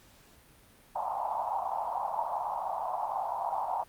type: band-pass noise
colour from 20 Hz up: pink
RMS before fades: -33 dBFS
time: 0.95-3.84 s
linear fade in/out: 10 ms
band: 730 to 960 Hz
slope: 48 dB/octave
effects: pink hiss -59 dBFS RMS until 3.88 s + Opus 48 kbps